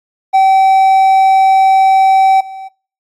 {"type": "tone with level steps", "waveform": "triangle", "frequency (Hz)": 769, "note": "G5", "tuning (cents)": -33, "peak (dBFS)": [-3, -22], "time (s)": [0.33, 2.69], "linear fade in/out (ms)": 20, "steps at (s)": 2.4, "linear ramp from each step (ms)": 10, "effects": ["noise-tail reverb RT60 0.4 s tail -24 dB re dry", "AAC 64 kbps"]}